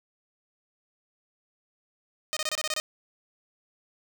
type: tone bursts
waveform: 5% pulse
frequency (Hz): 618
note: D#5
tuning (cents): -12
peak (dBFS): -16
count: 8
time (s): 2.33-2.8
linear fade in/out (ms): 0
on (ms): 36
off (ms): 26
effects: none